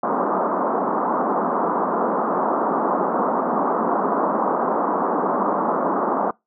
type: band-pass noise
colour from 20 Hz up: white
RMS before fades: -21 dBFS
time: 0.03-6.31 s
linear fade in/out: 5 ms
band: 190 to 1200 Hz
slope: 48 dB/octave
effects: noise-tail reverb RT60 0.2 s tail -24 dB re dry